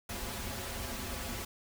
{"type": "noise with comb filter", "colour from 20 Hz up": "pink", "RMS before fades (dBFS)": -39, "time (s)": [0.09, 1.45], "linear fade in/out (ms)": 5, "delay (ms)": 6.5, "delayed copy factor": -0.8, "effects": []}